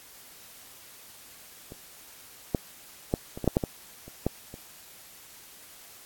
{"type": "clicks", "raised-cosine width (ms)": 2, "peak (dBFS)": [-28, -10, -10, -23, -17, -7, -8, -14, -30, -11, -27], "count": 11, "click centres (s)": [1.721, 2.548, 3.139, 3.375, 3.443, 3.477, 3.569, 3.638, 4.08, 4.266, 4.541], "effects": ["white hiss -50 dBFS RMS until 6.05 s", "AAC 64 kbps"]}